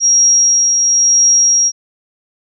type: tone with tremolo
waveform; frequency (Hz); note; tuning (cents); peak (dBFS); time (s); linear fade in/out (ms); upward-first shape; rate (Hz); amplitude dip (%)
sine; 5640; F8; +16; -6; 0-1.72; 50; triangle; 0.98; 35
effects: none